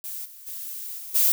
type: noise with level steps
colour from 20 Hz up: violet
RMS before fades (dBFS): -34 / -45 / -35 / -38 / -19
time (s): 0.04-1.32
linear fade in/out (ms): 0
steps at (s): 0.24 / 0.46 / 0.97 / 1.14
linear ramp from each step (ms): 20
effects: none